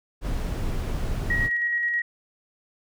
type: noise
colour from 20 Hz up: brown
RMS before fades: -27 dBFS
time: 0.21-1.5 s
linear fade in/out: 50 ms
type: tone with tremolo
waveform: sine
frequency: 1900 Hz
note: A#6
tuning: 33 cents sharp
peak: -21 dBFS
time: 1.3-2.02 s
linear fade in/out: 5 ms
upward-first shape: square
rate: 9.4 Hz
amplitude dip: 25%
effects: none